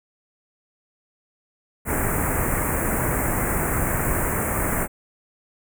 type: band-stop noise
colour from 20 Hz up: pink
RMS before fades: -23 dBFS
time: 1.85-4.88 s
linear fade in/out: 50 ms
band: 2200 to 7700 Hz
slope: 48 dB/octave
effects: none